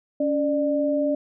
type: tone pair together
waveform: sine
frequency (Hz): 281.3 / 596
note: C#4 / D5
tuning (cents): +26 / +25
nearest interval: octave + minor second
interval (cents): 1299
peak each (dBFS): -23 / -22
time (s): 0.2-1.15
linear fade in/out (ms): 5
effects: none